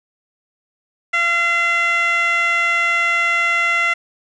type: tone with band-pass filter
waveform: 15% pulse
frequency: 684 Hz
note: F5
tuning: 36 cents flat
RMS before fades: -17 dBFS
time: 1.13-3.94 s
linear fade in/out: 10 ms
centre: 2000 Hz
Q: 2.2
effects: resampled to 22050 Hz + 8-bit